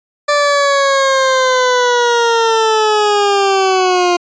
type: linear sweep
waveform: 20% pulse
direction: down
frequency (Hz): 587.3 to 350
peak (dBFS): -5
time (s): 0.28-4.17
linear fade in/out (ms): 10
effects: resampled to 16000 Hz